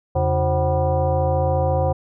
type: tone with frequency modulation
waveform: sine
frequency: 307.4 Hz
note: D#4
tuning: 21 cents flat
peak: -16 dBFS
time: 0.15-1.93 s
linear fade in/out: 10 ms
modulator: 223 Hz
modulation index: 2.2
effects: none